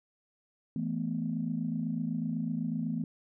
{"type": "chord", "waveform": "sine", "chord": "E suspended fourth", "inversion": "none", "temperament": "equal with one note detuned", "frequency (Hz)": [164.81, 218.9, 246.9], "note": ["E3", "A3", "B3"], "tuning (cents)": [0, -9, 0], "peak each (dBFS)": -34, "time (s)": [0.76, 3.04], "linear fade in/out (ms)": 2, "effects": ["tanh soft clip ceiling -20 dBFS"]}